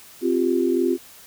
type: chord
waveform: sine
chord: C suspended fourth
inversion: none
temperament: equal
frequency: 261.6 / 349.2 / 392 Hz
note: C4 / F4 / G4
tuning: 0 / 0 / 0 cents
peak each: -23 / -20 / -24 dBFS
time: 0.21-0.98 s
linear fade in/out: 50 ms
effects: white hiss -46 dBFS RMS until 1.26 s